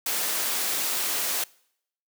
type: high-pass noise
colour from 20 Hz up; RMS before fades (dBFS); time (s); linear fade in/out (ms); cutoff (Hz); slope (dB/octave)
white; -27; 0.06-1.44; 5; 280; 12
effects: noise-tail reverb RT60 0.7 s tail -24 dB re dry